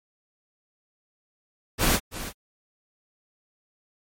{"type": "noise with echo", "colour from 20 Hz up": "pink", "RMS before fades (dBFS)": -21, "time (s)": [1.78, 2], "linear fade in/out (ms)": 50, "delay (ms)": 330, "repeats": 1, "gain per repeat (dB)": -13, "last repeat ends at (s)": 2.33, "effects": ["MP3 64 kbps"]}